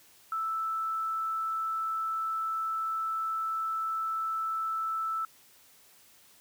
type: tone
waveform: sine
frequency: 1318.5 Hz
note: E6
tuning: in tune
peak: -29 dBFS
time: 0.32-5.25 s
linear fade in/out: 2 ms
effects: white hiss -59 dBFS RMS until 6.4 s + high-pass 60 Hz 12 dB/octave